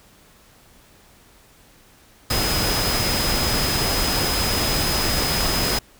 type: tone in noise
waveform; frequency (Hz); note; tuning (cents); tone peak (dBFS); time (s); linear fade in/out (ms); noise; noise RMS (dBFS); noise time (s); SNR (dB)
sine; 5050; D#8; +25; -25; 2.3-5.79; 5; pink; -22; 2.3-5.79; -6
effects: pink hiss -52 dBFS RMS until 5.99 s